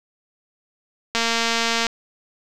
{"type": "click train", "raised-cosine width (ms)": 0.2, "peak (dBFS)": -4, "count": 166, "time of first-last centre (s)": [1.15, 1.867], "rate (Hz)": 230, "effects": []}